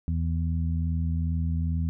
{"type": "harmonic tone", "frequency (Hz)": 82.41, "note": "E2", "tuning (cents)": 0, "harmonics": [1, 2, 3], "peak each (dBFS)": [-25, -30, -37], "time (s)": [0.08, 1.89], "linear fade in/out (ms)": 0, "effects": []}